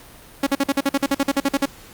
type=tone bursts; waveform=sawtooth; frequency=277.2 Hz; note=C#4; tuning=in tune; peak=-12 dBFS; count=15; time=0.43-1.657 s; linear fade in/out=5 ms; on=37 ms; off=48 ms; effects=pink hiss -44 dBFS RMS until 1.93 s + Opus 48 kbps